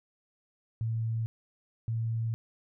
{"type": "tone pair in turn", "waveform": "sine", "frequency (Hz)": [113.1, 113.76], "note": ["A2", "A#2"], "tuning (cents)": [48, -42], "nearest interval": "unison", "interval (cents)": 10, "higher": "second", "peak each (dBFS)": -28, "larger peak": "neither", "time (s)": [[0.81, 1.26], [1.88, 2.34]], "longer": "second", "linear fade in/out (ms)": 0, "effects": []}